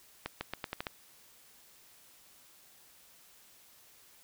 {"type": "accelerating click train", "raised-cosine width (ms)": 0.3, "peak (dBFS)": -19, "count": 7, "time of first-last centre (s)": [0.26, 0.868], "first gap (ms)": 150, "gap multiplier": 0.84, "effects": ["white hiss -60 dBFS RMS until 4.23 s"]}